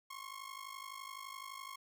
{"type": "ring-modulated tone", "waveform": "sawtooth", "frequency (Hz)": 1082, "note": "C#6", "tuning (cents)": -42, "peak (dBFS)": -39, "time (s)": [0.1, 1.76], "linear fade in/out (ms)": 5, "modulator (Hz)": 25.9, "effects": []}